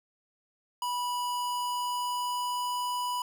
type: tone with pitch glide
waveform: square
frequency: 980 to 985.7 Hz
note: B5 to B5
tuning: -14 to -4 cents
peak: -30 dBFS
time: 0.82-3.22 s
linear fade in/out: 2 ms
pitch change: +10 cents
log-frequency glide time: 1.34-2.84 s
effects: none